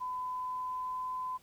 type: tone with pitch glide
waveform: sine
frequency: 1008 to 1016.2 Hz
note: B5 to B5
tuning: +35 to +49 cents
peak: -34 dBFS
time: 0-1.38 s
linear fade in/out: 20 ms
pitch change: +14 cents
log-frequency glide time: 0.28-1.12 s
effects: pink hiss -63 dBFS RMS until 1.42 s